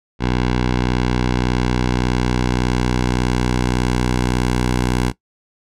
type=tone with low-pass filter sweep; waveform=10% pulse; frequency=61.74 Hz; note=B1; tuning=in tune; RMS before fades=-18 dBFS; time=0.19-5.13 s; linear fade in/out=50 ms; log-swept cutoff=4200 to 10000 Hz; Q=0.85; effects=noise-tail reverb RT60 0.1 s tail -18 dB re dry